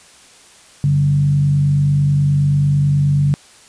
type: tone with frequency modulation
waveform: sine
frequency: 143.3 Hz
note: D3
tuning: 42 cents flat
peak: -11 dBFS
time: 0.84-3.34 s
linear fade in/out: 0 ms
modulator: 49.3 Hz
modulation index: 0.4
effects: white hiss -45 dBFS RMS until 3.68 s + resampled to 22050 Hz